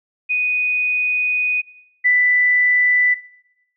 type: tone pair in turn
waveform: sine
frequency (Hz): 2485 / 1984.9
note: D#7 / B6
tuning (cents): -3 / +8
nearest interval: major third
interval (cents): 389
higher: first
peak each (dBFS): -16 / -11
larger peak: second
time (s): 0.29-1.62 / 2.04-3.15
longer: first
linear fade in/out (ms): 20
effects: noise-tail reverb RT60 0.9 s tail -20 dB re dry